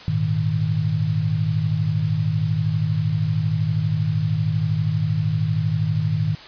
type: chord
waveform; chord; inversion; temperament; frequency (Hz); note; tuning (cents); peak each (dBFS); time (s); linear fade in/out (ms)
sine; Ab suspended second; none; equal; 103.83 / 116.54 / 155.56; Ab2 / Bb2 / Eb3; 0 / 0 / 0; -23 / -25 / -21; 0.08-6.35; 0
effects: white hiss -40 dBFS RMS until 6.47 s + resampled to 11025 Hz